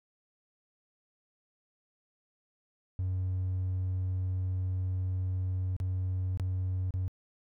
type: tone with dropouts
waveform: triangle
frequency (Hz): 92.8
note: F#2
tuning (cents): +6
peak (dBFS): -26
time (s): 2.99-7.08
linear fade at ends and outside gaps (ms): 0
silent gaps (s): 5.765-5.801 / 6.374-6.398 / 6.907-6.939
effects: tanh soft clip ceiling -24 dBFS